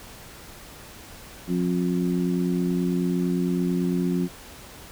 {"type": "harmonic tone", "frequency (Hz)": 89, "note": "F2", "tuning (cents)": 33, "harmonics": [2, 3, 4], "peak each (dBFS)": [-23, -27, -29], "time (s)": [1.47, 4.29], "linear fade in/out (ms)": 50, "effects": ["pink hiss -44 dBFS RMS until 4.91 s"]}